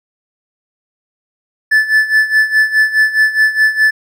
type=tone with tremolo; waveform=triangle; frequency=1744 Hz; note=A6; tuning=16 cents flat; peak=-4 dBFS; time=1.71-3.91 s; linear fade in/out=10 ms; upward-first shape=sine; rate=4.8 Hz; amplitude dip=80%; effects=none